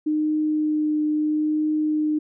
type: tone with vibrato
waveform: sine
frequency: 305.2 Hz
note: D#4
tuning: 33 cents flat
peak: -19 dBFS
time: 0.06-2.19 s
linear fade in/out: 10 ms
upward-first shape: triangle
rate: 0.76 Hz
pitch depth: 12 cents each way
effects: none